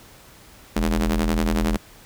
sawtooth ring-modulated tone, 81.7 Hz, E2, 15 cents flat, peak -12 dBFS, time 0.76-1.77 s, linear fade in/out 5 ms, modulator 128 Hz, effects pink hiss -48 dBFS RMS until 2.05 s

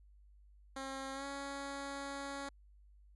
10% pulse tone with pitch glide, 268.8 to 278.3 Hz, C4 to C#4, +47 to +7 cents, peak -33 dBFS, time 0.76-2.49 s, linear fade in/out 5 ms, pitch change +60 cents, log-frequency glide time 1.13-1.25 s, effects added 50 Hz sine -59 dBFS peak until 3.15 s + resampled to 24000 Hz

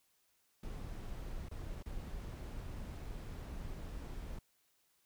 brown noise with dropouts, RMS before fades -44 dBFS, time 0.63-4.39 s, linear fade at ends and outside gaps 5 ms, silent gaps 1.487-1.511 / 1.827-1.858 s, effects white hiss -75 dBFS RMS until 5.05 s

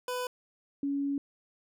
25% pulse / sine tone pair in turn, 498.7 / 280.7 Hz, B4 / C#4, +17 / +22 cents, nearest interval minor seventh, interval 995 cents, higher first, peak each -28 dBFS, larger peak neither, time 0.08-0.27 / 0.83-1.18 s, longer second, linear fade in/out 2 ms, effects none

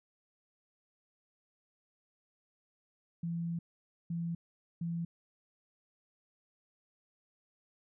sine tone bursts at uneven times, 168.7 Hz, E3, 40 cents sharp, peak -33 dBFS, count 3, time 3.23-3.59 / 4.1-4.35 / 4.81-5.05 s, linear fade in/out 5 ms, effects none

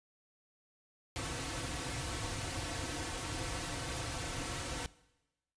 pink noise with comb filter, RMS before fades -39 dBFS, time 1.16-4.86 s, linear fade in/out 0 ms, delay 4.9 ms, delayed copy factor -0.8, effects noise-tail reverb RT60 1.0 s tail -20 dB re dry + resampled to 22050 Hz

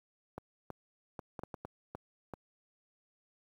clicks, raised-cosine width 1 ms, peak -27 dBFS, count 9, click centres 0.38 / 0.703 / 1.192 / 1.392 / 1.435 / 1.542 / 1.65 / 1.95 / 2.337 s, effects high-pass 60 Hz 12 dB/octave + 10-bit

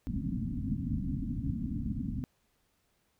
white low-pass noise, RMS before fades -34 dBFS, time 0.07-2.24 s, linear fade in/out 0 ms, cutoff 280 Hz, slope 96 dB/octave, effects pink hiss -74 dBFS RMS until 3.19 s

